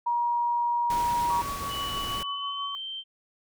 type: tone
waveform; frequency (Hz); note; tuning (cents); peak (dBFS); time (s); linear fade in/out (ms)
sine; 952; A#5; +36; -23; 0.06-1.42; 10
type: noise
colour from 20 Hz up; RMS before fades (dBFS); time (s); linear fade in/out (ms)
pink; -37; 0.9-2.23; 2
type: tone with tremolo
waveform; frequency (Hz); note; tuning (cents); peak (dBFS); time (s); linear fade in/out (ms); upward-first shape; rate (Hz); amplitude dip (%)
sine; 1125; C#6; +25; -30; 1.3-2.75; 0; sine; 6.2; 45
type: tone with pitch glide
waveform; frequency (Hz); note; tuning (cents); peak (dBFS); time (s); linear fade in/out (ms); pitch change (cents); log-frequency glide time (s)
sine; 2960 to 3127; F#7 to G7; 0 to -5; -33; 1.68-3.04; 50; +95; 2.1-2.82
effects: none